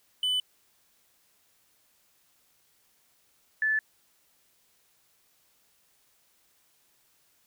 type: tone pair in turn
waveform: triangle / sine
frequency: 3000 / 1741.9 Hz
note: F#7 / A6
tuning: +23 / -18 cents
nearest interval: major sixth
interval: 941 cents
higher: first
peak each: -23 dBFS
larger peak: neither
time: 0.23-0.4 / 3.62-3.79 s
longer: neither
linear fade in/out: 2 ms
effects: white hiss -67 dBFS RMS until 7.46 s